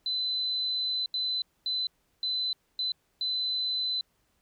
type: tone bursts at uneven times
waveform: sine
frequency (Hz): 4026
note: B7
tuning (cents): +33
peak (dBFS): -27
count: 6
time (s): 0.06-1.06 / 1.14-1.42 / 1.66-1.87 / 2.23-2.53 / 2.79-2.92 / 3.21-4.01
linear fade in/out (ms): 2
effects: pink hiss -72 dBFS RMS until 4.41 s